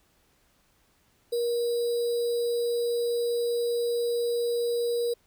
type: tone with sample-and-hold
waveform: sine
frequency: 474.7 Hz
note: A#4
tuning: 31 cents sharp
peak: -24 dBFS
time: 1.32-5.14 s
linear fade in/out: 10 ms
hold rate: 4410 Hz
effects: pink hiss -66 dBFS RMS until 5.26 s